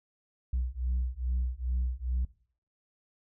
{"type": "beating tone pair", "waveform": "sine", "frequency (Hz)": [61.1, 63.5], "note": ["B1", "B1"], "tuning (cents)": [-18, 49], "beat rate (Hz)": 2.4, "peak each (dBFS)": [-30, -30], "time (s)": [0.53, 2.25], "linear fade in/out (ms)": 5, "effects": ["noise-tail reverb RT60 0.5 s tail -20 dB re dry", "tanh soft clip ceiling -24 dBFS"]}